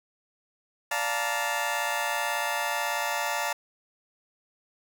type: chord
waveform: 20% pulse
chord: Bb major seventh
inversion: first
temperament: just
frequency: 582.7 / 699.2 / 874.1 / 932.3 Hz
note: D5 / F5 / A5 / Bb5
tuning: -14 / +2 / -12 / 0 cents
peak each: -29 / -28 / -26 / -28 dBFS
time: 0.91-3.53 s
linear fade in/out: 5 ms
effects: none